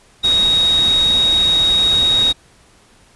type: tone in noise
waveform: sine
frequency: 3771 Hz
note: A#7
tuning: 19 cents sharp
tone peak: -11 dBFS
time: 0.23-2.33 s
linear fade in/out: 20 ms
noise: pink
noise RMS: -26 dBFS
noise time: 0.23-2.33 s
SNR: +12 dB
effects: pink hiss -50 dBFS RMS until 3.15 s + resampled to 24000 Hz